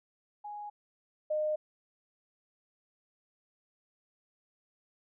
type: tone pair in turn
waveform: sine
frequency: 830.6 / 611.8 Hz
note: G#5 / D#5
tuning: 0 / -29 cents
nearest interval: perfect fourth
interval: 529 cents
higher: first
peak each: -39 / -28 dBFS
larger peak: second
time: 0.44-0.7 / 1.3-1.56 s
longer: neither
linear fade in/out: 10 ms
effects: none